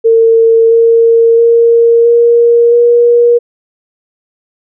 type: tone with pitch steps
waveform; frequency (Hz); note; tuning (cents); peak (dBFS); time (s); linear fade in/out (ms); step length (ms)
sine; 454.5 / 459.8 / 465.1 / 470.5 / 476; A#4 / A#4 / A#4 / A#4 / A#4; -44 / -24 / -4 / +16 / +36; -3; 0.04-3.39; 20; 670
effects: none